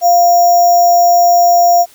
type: tone with sample-and-hold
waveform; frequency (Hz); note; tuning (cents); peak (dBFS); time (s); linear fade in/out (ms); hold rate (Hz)
sine; 698.5; F5; 0; -5; 0.01-1.86; 50; 6300
effects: white hiss -44 dBFS RMS until 1.94 s